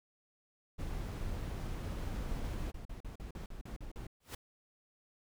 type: noise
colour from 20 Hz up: brown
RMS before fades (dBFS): -39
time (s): 0.78-2.72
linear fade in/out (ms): 20
type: noise bursts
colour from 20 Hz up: brown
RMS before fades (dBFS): -44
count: 15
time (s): 1.83-4.068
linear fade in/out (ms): 2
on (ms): 110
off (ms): 42
type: noise with exponential growth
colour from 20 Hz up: pink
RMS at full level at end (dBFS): -40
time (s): 4.2-4.35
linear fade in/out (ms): 5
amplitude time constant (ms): 31
effects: none